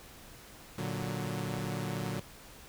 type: chord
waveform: sawtooth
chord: Bb augmented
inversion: none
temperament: equal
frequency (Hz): 116.54 / 146.83 / 185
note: Bb2 / D3 / F#3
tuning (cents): 0 / 0 / 0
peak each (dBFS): -34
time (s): 0.78-2.2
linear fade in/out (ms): 5
effects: pink hiss -52 dBFS RMS until 2.68 s

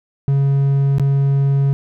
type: tone with dropouts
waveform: triangle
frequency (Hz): 138.59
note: C#3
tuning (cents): 0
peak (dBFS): -10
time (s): 0.28-1.73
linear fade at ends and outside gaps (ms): 0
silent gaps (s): 0.983-0.997
effects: none

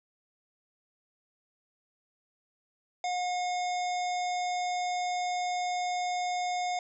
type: harmonic tone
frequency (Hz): 720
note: F#5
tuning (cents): -47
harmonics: 1 / 3 / 5 / 7 / 9 / 10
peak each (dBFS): -29 / -39 / -43 / -46 / -48 / -49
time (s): 3.04-6.79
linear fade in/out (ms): 2
effects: none

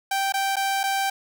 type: tone with dropouts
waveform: sawtooth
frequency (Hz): 782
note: G5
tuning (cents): -4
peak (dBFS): -18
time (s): 0.11-1.1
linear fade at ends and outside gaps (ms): 5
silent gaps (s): 0.323-0.339 / 0.558-0.566 / 0.833-0.837
effects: none

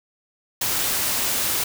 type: noise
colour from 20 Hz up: white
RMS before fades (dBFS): -23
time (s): 0.61-1.64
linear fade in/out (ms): 5
effects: none

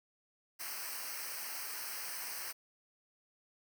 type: noise with comb filter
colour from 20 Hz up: white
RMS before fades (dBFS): -42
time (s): 0.59-2.53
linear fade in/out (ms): 20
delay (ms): 0.28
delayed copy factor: -1
effects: none

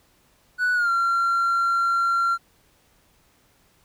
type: tone with pitch glide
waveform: triangle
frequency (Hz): 1480 to 1372.9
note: F#6 to F6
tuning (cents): 0 to -30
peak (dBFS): -16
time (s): 0.58-2.38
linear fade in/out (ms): 50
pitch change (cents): -130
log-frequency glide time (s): 0.74-0.9
effects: tanh soft clip ceiling -13 dBFS + pink hiss -61 dBFS RMS until 3.84 s

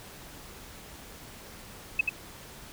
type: tone with echo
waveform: sine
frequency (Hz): 2590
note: E7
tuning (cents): -31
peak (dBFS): -19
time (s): 1.99-2.01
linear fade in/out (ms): 5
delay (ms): 84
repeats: 1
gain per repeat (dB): -4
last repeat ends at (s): 2.094
effects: pink hiss -47 dBFS RMS until 2.72 s

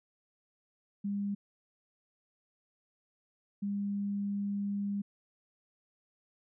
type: tone bursts at uneven times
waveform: sine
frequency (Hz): 201.5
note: G3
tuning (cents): +48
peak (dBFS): -31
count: 2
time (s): 1.04-1.35 / 3.62-5.02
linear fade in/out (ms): 10
effects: none

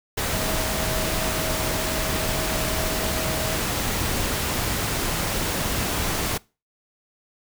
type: tone in noise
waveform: sine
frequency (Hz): 637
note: D#5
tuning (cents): +41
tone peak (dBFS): -32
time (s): 0.32-3.57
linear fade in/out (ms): 10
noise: pink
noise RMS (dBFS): -25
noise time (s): 0.17-6.38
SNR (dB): -10
effects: noise-tail reverb RT60 0.3 s tail -23 dB re dry

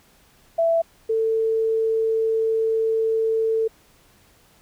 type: tone pair in turn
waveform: sine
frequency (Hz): 664 / 446.1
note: E5 / A4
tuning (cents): +12 / +24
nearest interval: perfect fifth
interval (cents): 688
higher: first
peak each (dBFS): -16 / -18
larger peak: first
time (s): 0.58-0.82 / 1.09-3.68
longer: second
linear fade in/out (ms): 10
effects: pink hiss -56 dBFS RMS until 4.61 s

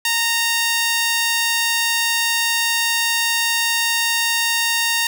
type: tone with high-pass filter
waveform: sawtooth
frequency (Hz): 925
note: A#5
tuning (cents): -14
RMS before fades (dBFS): -19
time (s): 0.05-5.07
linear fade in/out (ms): 2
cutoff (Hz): 2100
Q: 0.86
effects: none

